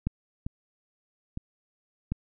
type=clicks; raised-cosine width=5 ms; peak=-14 / -20 / -21 / -16 dBFS; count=4; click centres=0.07 / 0.465 / 1.374 / 2.12 s; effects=none